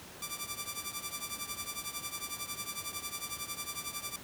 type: tone with tremolo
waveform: 5% pulse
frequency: 1174.7 Hz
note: D6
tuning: in tune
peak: -22 dBFS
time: 0.22-4.16 s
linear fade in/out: 2 ms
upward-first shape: triangle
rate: 11 Hz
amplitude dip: 90%
effects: pink hiss -49 dBFS RMS until 4.23 s + high-pass 80 Hz 12 dB/octave